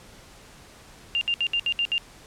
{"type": "tone bursts", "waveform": "sine", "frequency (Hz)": 2794, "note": "F7", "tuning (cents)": 0, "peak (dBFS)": -21, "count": 7, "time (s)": [1.15, 1.98], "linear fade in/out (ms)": 0, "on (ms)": 62, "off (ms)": 66, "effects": ["pink hiss -49 dBFS RMS until 2.26 s", "low-pass 10000 Hz 12 dB/octave"]}